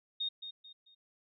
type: tone with echo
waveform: sine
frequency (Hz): 3700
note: A#7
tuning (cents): -14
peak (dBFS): -32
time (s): 0.2-0.29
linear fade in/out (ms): 10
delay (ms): 220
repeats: 3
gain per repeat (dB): -9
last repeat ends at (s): 0.95
effects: none